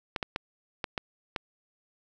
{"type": "clicks", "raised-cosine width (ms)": 0.3, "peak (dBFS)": -14, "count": 6, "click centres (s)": [0.162, 0.228, 0.361, 0.842, 0.978, 1.362], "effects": []}